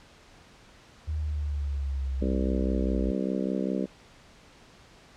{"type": "exponential sweep", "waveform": "sine", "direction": "down", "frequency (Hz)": [77.7, 57], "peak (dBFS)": -27, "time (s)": [1.07, 3.12], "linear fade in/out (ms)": 20}
{"type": "harmonic tone", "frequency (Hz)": 65, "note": "C2", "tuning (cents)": -11, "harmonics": [3, 4, 5, 6, 7, 8, 9], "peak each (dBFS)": [-30, -32, -34, -36, -37, -38, -39], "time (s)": [2.21, 3.86], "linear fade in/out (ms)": 10}
{"effects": ["pink hiss -54 dBFS RMS until 5.16 s", "low-pass 6000 Hz 12 dB/octave"]}